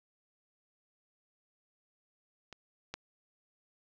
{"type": "clicks", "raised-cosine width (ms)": 0.2, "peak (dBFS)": [-29, -21], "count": 2, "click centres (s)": [2.527, 2.94], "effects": ["low-pass 7000 Hz 12 dB/octave", "9-bit"]}